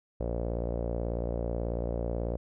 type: tone with low-pass filter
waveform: sawtooth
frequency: 58.27 Hz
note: A#1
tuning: in tune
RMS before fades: -32 dBFS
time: 0.2-2.37 s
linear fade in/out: 5 ms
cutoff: 550 Hz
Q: 4.3
effects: none